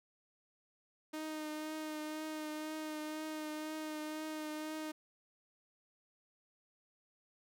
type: tone with vibrato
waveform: sawtooth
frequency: 308.8 Hz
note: D#4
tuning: 13 cents flat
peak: -36 dBFS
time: 1.13-4.92 s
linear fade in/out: 10 ms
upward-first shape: triangle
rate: 2 Hz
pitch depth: 23 cents each way
effects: none